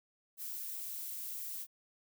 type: noise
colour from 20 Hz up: violet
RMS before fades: -42 dBFS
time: 0.37-1.67 s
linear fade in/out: 50 ms
effects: none